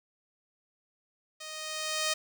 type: tone with level ramp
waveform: 5% pulse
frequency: 622.3 Hz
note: D#5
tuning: in tune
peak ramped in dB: -30 to -15 dBFS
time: 1.4-2.14 s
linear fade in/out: 10 ms
effects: none